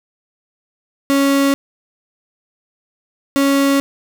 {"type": "tone bursts at uneven times", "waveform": "35% pulse", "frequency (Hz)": 277.2, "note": "C#4", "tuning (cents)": 0, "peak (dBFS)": -10, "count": 2, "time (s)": [[1.1, 1.54], [3.36, 3.8]], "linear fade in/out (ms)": 0, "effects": []}